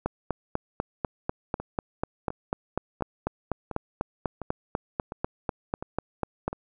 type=two click trains; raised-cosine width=1 ms; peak=-12 / -20 dBFS; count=27 / 8; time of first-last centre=0.06-6.48 / 1.6-6.53 s; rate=4.05 / 1.42 Hz; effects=none